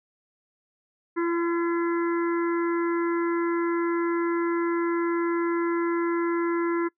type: harmonic tone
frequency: 339.9 Hz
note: F4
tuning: 47 cents flat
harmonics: 1 / 3 / 4 / 5 / 6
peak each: -23 / -33 / -35 / -37 / -39 dBFS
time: 1.16-6.89 s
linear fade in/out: 20 ms
effects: noise-tail reverb RT60 0.1 s tail -23 dB re dry